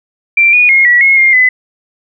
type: tone with pitch steps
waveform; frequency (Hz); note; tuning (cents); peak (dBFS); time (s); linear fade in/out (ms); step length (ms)
sine; 2356 / 2457 / 2149 / 1938 / 2168 / 2121 / 2014; D7 / D#7 / C7 / B6 / C#7 / C7 / B6; +5 / -22 / +46 / -33 / -39 / +23 / +33; -4; 0.37-1.49; 5; 160
effects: none